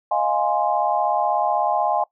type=chord; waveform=sine; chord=F minor seventh; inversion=third; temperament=equal; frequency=622.3 / 698.5 / 830.6 / 1046.5 Hz; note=Eb5 / F5 / Ab5 / C6; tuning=0 / 0 / 0 / 0 cents; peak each=-25 / -23 / -21 / -26 dBFS; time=0.11-2.04 s; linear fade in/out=5 ms; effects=noise-tail reverb RT60 0.1 s tail -21 dB re dry